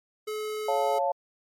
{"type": "tone", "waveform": "square", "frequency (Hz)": 428.3, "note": "A4", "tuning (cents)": -47, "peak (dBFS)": -31, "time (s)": [0.27, 0.99], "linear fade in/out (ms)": 10}
{"type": "chord", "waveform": "sine", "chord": "Db augmented", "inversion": "none", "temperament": "equal", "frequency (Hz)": [554.4, 698.5, 880], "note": ["Db5", "F5", "A5"], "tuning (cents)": [0, 0, 0], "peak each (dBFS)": [-27, -28, -28], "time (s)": [0.68, 1.12], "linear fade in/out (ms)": 5}
{"effects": ["MP3 64 kbps"]}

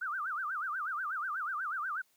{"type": "tone with vibrato", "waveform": "sine", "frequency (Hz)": 1359, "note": "F6", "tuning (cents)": -48, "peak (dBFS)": -33, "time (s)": [0.01, 2.02], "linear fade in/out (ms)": 10, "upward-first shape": "sine", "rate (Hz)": 8.2, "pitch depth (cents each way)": 260, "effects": ["white hiss -71 dBFS RMS until 2.16 s", "high-pass 100 Hz 12 dB/octave"]}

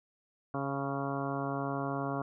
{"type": "harmonic tone with a mistuned harmonic", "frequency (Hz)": 138.59, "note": "C#3", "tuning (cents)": 0, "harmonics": [1, 2, 3, 4, 5, 6, 7, 8, 9, 10], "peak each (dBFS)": [-38, -37, -41, -42, -39, -46, -44, -41, -48, -45], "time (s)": [0.54, 2.22], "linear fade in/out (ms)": 2, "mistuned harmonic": 9, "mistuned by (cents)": -38, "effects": []}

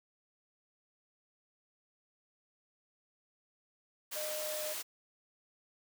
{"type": "tone in noise", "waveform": "sine", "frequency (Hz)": 611, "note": "D#5", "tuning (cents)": -32, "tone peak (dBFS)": -38, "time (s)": [4.15, 4.74], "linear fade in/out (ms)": 20, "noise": "white", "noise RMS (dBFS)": -40, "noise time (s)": [4.11, 4.83], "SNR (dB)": -1, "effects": ["high-pass 400 Hz 12 dB/octave"]}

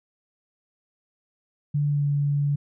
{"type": "tone with pitch glide", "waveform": "sine", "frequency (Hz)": [145.8, 143.63], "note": ["D3", "D3"], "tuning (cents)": [-12, -38], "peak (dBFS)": -20, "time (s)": [1.74, 2.56], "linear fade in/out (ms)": 10, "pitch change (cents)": -26, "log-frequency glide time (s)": [1.88, 2.05], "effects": []}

